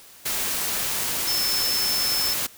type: tone in noise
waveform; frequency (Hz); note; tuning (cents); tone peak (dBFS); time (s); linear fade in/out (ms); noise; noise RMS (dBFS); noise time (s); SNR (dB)
sine; 5274; E8; 0; -23; 1.27-2.34; 10; white; -26; 0.25-2.47; 0
effects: white hiss -48 dBFS RMS until 2.57 s